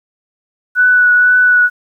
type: tone with vibrato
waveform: sine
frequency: 1480 Hz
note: F#6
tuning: in tune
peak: -6 dBFS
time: 0.75-1.7 s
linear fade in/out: 50 ms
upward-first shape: triangle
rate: 2 Hz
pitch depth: 18 cents each way
effects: 8-bit